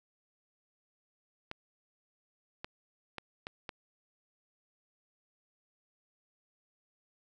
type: clicks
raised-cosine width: 0.3 ms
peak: -23 dBFS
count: 5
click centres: 1.514 / 2.645 / 3.183 / 3.469 / 3.692 s
effects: none